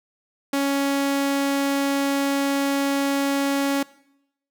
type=tone; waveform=sawtooth; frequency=278.2 Hz; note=C#4; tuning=6 cents sharp; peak=-16 dBFS; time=0.53-3.83 s; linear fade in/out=5 ms; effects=noise-tail reverb RT60 0.8 s tail -21 dB re dry